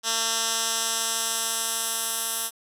10% pulse tone with band-pass filter sweep, 226.5 Hz, A#3, 50 cents flat, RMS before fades -27 dBFS, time 0.03-2.51 s, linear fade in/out 50 ms, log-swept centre 6000 to 11000 Hz, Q 1.2, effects none

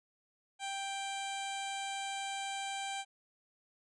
15% pulse tone with notch filter, 786 Hz, G5, 4 cents sharp, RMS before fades -39 dBFS, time 0.59-3.05 s, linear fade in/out 50 ms, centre 1800 Hz, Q 1.7, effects resampled to 22050 Hz

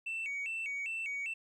sine tone with vibrato, 2451 Hz, D#7, 27 cents flat, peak -33 dBFS, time 0.06-1.34 s, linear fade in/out 10 ms, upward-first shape square, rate 2.5 Hz, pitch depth 150 cents each way, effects tanh soft clip ceiling -33 dBFS + 12-bit

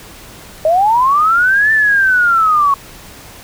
sine linear two-way sweep, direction up then down, 608 to 1780 to 1097 Hz, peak -8 dBFS, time 0.65-2.74 s, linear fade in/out 2 ms, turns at 1.72 s, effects pink hiss -36 dBFS RMS until 3.43 s

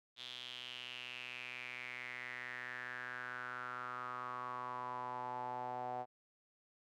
sawtooth tone with band-pass filter sweep, 124.5 Hz, B2, 14 cents sharp, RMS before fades -45 dBFS, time 0.16-6.06 s, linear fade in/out 50 ms, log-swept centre 3500 to 740 Hz, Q 6, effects none

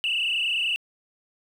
sine tone with frequency modulation, 2794 Hz, F7, in tune, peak -21 dBFS, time 0.04-0.76 s, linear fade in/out 0 ms, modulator 30.3 Hz, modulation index 5.5, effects tanh soft clip ceiling -19 dBFS + 9-bit

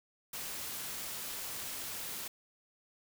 white noise, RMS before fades -41 dBFS, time 0.33-2.28 s, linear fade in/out 5 ms, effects none

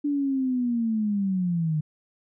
sine linear sweep, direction down, 293 to 150.2 Hz, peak -22 dBFS, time 0.04-1.81 s, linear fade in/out 10 ms, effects none

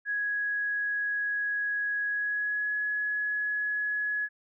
sine tone with pitch glide, 1666 to 1688.3 Hz, G#6 to G#6, +5 to +28 cents, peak -27 dBFS, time 0.05-4.29 s, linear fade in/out 50 ms, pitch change +23 cents, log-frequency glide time 2.07-2.74 s, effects none

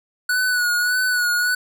square tone with vibrato, 1472 Hz, F#6, 9 cents flat, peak -18 dBFS, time 0.29-1.55 s, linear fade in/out 5 ms, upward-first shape sine, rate 1.7 Hz, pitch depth 39 cents each way, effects none

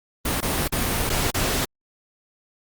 pink noise with dropouts, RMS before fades -23 dBFS, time 0.25-1.65 s, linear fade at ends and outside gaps 5 ms, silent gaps 0.406-0.426 / 0.679-0.722 / 1.095-1.099 / 1.307-1.343 s, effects Opus 32 kbps

